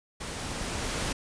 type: noise with level ramp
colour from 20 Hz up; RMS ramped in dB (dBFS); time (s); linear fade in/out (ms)
pink; -37 to -30; 0.2-1.13; 10
effects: resampled to 22050 Hz